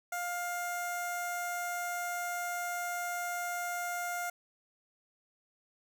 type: tone with notch filter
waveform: 15% pulse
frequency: 705 Hz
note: F5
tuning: 16 cents sharp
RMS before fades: -36 dBFS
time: 0.12-4.3 s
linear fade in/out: 5 ms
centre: 3100 Hz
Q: 0.97
effects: none